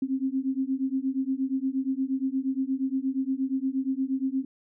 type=beating tone pair; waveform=sine; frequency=261.6 / 270.1 Hz; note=C4 / C#4; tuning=0 / -45 cents; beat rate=8.5 Hz; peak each=-28 dBFS; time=0.02-4.45 s; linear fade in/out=5 ms; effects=none